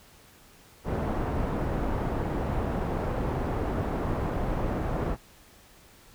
pink low-pass noise, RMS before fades -29 dBFS, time 0.84-5.17 s, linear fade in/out 50 ms, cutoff 940 Hz, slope 12 dB/octave, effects pink hiss -55 dBFS RMS until 6.14 s

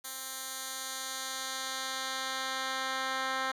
10% pulse tone with band-pass filter sweep, 263.5 Hz, C4, 12 cents sharp, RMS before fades -36 dBFS, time 0.04-3.52 s, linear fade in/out 10 ms, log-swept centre 11000 to 2000 Hz, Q 0.74, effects 10-bit

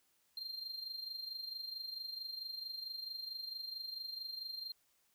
triangle tone with amplitude modulation, 4182 Hz, C8, 2 cents flat, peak -38 dBFS, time 0.37-4.72 s, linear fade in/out 2 ms, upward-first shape sine, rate 24.5 Hz, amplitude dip 65%, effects white hiss -75 dBFS RMS until 5.14 s

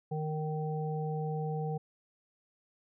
harmonic tone, 154.6 Hz, D#3, 11 cents flat, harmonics 1 / 3 / 5, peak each -33 / -38 / -40 dBFS, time 0.11-1.78 s, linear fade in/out 10 ms, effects none

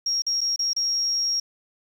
sine tone with dropouts, 5590 Hz, F8, 1 cent sharp, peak -21 dBFS, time 0.06-1.4 s, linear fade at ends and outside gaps 5 ms, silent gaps 0.221-0.265 / 0.408-0.413 / 0.561-0.591 / 0.733-0.763 s, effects 8-bit

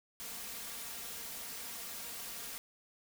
white noise with comb filter, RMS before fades -44 dBFS, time 0.2-2.58 s, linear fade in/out 0 ms, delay 4.3 ms, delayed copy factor +0.55, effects none

